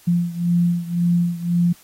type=beating tone pair; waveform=sine; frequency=172.7 / 174.6 Hz; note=F3 / F3; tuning=-19 / 0 cents; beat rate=1.9 Hz; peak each=-18 / -21 dBFS; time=0.07-1.73 s; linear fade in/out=10 ms; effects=white hiss -50 dBFS RMS until 1.83 s + AAC 48 kbps